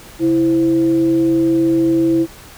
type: tone with frequency modulation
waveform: sine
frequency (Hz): 330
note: E4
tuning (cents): +2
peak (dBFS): -11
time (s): 0.19-2.27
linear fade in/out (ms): 50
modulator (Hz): 193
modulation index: 0.35
effects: pink hiss -39 dBFS RMS until 2.57 s